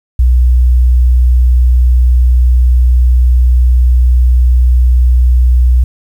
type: tone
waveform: sine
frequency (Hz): 61.74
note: B1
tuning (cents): 0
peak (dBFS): -3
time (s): 0.19-5.84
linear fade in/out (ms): 5
effects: tanh soft clip ceiling 0 dBFS + 7-bit